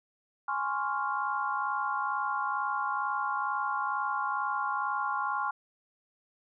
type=chord; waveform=sine; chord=Db major seventh; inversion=second; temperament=equal; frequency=830.6 / 1046.5 / 1108.7 / 1396.9 Hz; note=Ab5 / C6 / Db6 / F6; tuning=0 / 0 / 0 / 0 cents; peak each=-34 dBFS; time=0.48-5.51 s; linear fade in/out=5 ms; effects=none